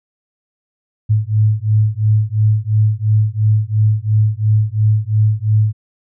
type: beating tone pair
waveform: sine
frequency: 106 / 108.9 Hz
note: G#2 / A2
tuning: +36 / -17 cents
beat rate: 2.9 Hz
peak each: -14 dBFS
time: 1.09-5.73 s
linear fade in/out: 20 ms
effects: none